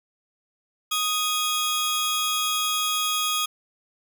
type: tone pair together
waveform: sawtooth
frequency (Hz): 1244.5 / 3322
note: D#6 / G#7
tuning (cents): 0 / 0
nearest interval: octave + perfect fourth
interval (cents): 1700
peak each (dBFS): -22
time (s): 0.91-3.46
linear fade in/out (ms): 10
effects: none